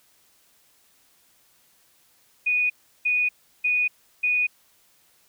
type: tone bursts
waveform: sine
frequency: 2472 Hz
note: D#7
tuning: 12 cents flat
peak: -19 dBFS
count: 4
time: 2.46-4.47 s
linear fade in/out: 10 ms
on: 240 ms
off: 350 ms
effects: white hiss -61 dBFS RMS until 5.28 s